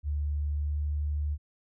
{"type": "tone with pitch glide", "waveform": "sine", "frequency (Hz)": [73.42, 73.97], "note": ["D2", "D2"], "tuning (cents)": [0, 13], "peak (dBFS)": -27, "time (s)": [0.03, 1.38], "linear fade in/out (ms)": 50, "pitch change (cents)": 13, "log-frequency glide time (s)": [0.57, 0.74], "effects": []}